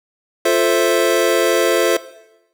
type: chord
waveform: square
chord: F major seventh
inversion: none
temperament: equal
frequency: 349.2 / 440 / 523.3 / 659.3 Hz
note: F4 / A4 / C5 / E5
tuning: 0 / 0 / 0 / 0 cents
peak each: -19 dBFS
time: 0.45-1.97 s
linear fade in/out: 5 ms
effects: noise-tail reverb RT60 0.9 s tail -17 dB re dry